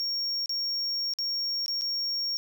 triangle tone with dropouts, 5540 Hz, F8, 15 cents flat, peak -26 dBFS, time 0-2.37 s, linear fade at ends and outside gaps 0 ms, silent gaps 0.459-0.494 / 1.137-1.187 / 1.661-1.681 / 1.812-1.819 s, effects 11-bit

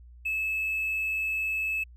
triangle tone with hard clipping, 2602 Hz, E7, 23 cents flat, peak -27 dBFS, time 0.25-1.84 s, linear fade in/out 10 ms, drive 4 dB, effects added 60 Hz sine -47 dBFS peak until 1.96 s

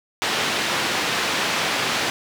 white band-pass noise, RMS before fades -23 dBFS, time 0.22-2.1 s, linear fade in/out 0 ms, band 150 to 3400 Hz, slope 12 dB/octave, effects none

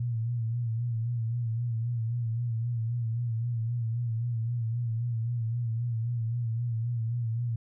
sine tone with vibrato, 116.54 Hz, A#2, in tune, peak -27 dBFS, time 0-7.56 s, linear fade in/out 5 ms, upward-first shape sine, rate 3.8 Hz, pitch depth 68 cents each way, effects none

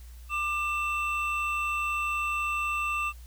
triangle tone pair together, 1192 / 2676 Hz, D6 / E7, +25 / +25 cents, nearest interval octave + major second, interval 1400 cents, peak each -28 / -28 dBFS, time 0.29-3.13 s, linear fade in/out 50 ms, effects added 60 Hz sine -43 dBFS peak until 3.26 s + white hiss -58 dBFS RMS until 3.26 s

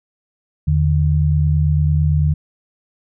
sine tone pair together, 81.39 / 150.4 Hz, E2 / D3, -21 / +42 cents, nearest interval major seventh, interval 1063 cents, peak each -15 dBFS, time 0.67-2.34 s, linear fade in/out 10 ms, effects none

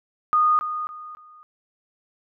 sine tone with echo, 1231 Hz, D#6, 19 cents flat, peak -15 dBFS, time 0.33-0.59 s, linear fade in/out 0 ms, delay 280 ms, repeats 3, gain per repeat -10 dB, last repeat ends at 1.43 s, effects none

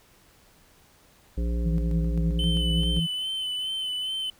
harmonic tone, 58.2 Hz, A#1, 2 cents flat, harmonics 1 / 3 / 5 / 7 / 9, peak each -24 / -34 / -38 / -41 / -43 dBFS, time 1.37-3 s, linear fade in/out 10 ms
sine tone with tremolo, 164.81 Hz, E3, in tune, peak -24 dBFS, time 1.65-3.07 s, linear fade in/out 20 ms, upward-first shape square, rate 3.8 Hz, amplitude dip 50%
triangle tone with vibrato, 3042 Hz, F#7, 47 cents sharp, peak -26 dBFS, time 2.39-4.3 s, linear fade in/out 2 ms, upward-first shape sine, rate 2.4 Hz, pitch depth 31 cents each way
effects pink hiss -58 dBFS RMS until 4.39 s

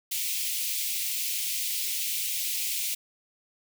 white high-pass noise, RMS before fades -30 dBFS, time 0.11-2.95 s, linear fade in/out 10 ms, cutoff 2200 Hz, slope 48 dB/octave, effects none

